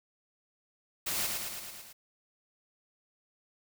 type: noise with echo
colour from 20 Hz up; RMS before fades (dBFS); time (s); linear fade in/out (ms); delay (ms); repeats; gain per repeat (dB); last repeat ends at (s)
white; -33; 1.06-1.27; 10; 110; 6; -3; 1.93
effects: none